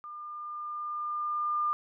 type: tone with level ramp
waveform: sine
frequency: 1203 Hz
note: D6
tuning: 41 cents sharp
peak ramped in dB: -40 to -25 dBFS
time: 0.04-1.73 s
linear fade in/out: 0 ms
effects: none